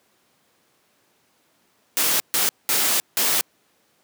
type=noise bursts at uneven times; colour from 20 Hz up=white; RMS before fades=-20 dBFS; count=4; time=1.97-2.2 / 2.34-2.49 / 2.69-3 / 3.17-3.41 s; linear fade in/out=0 ms; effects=pink hiss -63 dBFS RMS until 4.03 s + high-pass 200 Hz 12 dB/octave